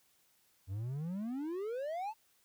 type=exponential sweep; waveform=triangle; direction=up; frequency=90.1 to 908 Hz; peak=-34 dBFS; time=0.67-2.14 s; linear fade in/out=50 ms; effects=white hiss -71 dBFS RMS until 2.44 s